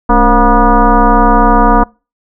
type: tone with frequency modulation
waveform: sine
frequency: 466.2 Hz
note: A#4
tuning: in tune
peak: -4 dBFS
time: 0.09-1.84 s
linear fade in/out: 10 ms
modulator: 249 Hz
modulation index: 3
effects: noise-tail reverb RT60 0.3 s tail -26 dB re dry